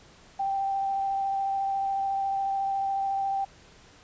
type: tone with vibrato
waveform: sine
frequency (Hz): 784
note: G5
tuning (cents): 0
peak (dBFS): -25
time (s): 0.39-3.45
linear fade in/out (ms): 10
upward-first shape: sine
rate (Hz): 14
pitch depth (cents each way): 11
effects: pink hiss -54 dBFS RMS until 4.03 s + resampled to 16000 Hz